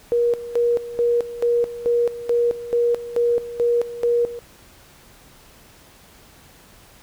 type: tone with tremolo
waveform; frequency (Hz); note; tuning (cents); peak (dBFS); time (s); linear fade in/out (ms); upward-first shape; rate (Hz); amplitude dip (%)
sine; 475.5; A#4; +34; -15; 0.12-4.39; 0; square; 2.3; 80
effects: pink hiss -49 dBFS RMS until 7.02 s